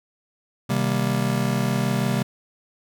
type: chord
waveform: square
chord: C minor seventh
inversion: none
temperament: just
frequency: 130.81 / 156.98 / 196.22 / 235.5 Hz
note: C3 / Eb3 / G3 / Bb3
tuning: 0 / +16 / +2 / +18 cents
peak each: -25 / -30 / -26 / -28 dBFS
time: 0.69-2.23 s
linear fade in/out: 10 ms
effects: none